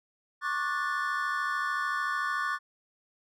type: chord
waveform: triangle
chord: D major seventh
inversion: third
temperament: just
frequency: 1101.2 / 1174.7 / 1468.3 / 1762 Hz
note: C#6 / D6 / F#6 / A6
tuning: -12 / 0 / -14 / +2 cents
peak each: -32 dBFS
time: 0.41-2.59 s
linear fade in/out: 50 ms
effects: none